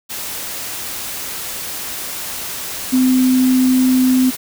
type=tone in noise; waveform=sine; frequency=256.5 Hz; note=C4; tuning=34 cents flat; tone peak=-10 dBFS; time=2.92-4.31 s; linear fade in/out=20 ms; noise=white; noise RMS=-26 dBFS; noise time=0.09-4.37 s; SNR=+13 dB; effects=none